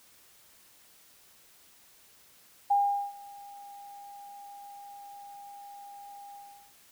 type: tone with ADSR envelope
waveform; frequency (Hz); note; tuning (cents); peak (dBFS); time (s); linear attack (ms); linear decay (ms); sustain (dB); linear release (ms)
sine; 807; G#5; -50; -20; 2.7-6.74; 11; 410; -24; 390
effects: white hiss -59 dBFS RMS until 6.91 s